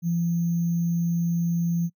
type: tone with sample-and-hold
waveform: sine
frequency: 170 Hz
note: F3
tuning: 46 cents flat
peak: -21 dBFS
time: 0.02-1.9 s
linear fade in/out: 50 ms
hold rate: 6300 Hz
effects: noise-tail reverb RT60 0.1 s tail -26 dB re dry